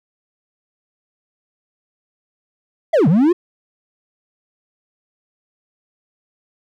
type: linear two-way sweep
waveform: triangle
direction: down then up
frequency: 698.5 to 138.59 to 370.8 Hz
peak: -8 dBFS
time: 2.93-3.33 s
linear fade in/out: 10 ms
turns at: 3.08 s
effects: none